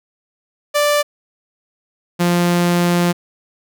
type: tone pair in turn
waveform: sawtooth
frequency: 587.3 / 174.61 Hz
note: D5 / F3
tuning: 0 / 0 cents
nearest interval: octave + major sixth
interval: 2100 cents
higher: first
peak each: -9 dBFS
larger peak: neither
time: 0.74-1.03 / 2.19-3.13 s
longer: second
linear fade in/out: 20 ms
effects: none